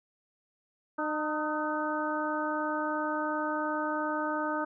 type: harmonic tone with a mistuned harmonic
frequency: 303.8 Hz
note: D#4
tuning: 41 cents flat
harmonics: 1 / 2 / 3 / 4 / 5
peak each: -34 / -35 / -35 / -35 / -37 dBFS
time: 0.98-4.65 s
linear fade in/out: 10 ms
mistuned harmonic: 4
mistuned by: +47 cents
effects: none